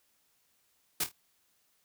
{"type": "noise with echo", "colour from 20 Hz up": "white", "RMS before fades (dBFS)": -30, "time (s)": [1, 1.04], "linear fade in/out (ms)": 5, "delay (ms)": 26, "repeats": 3, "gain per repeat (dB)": -9, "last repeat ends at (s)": 1.118, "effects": ["white hiss -72 dBFS RMS until 1.84 s"]}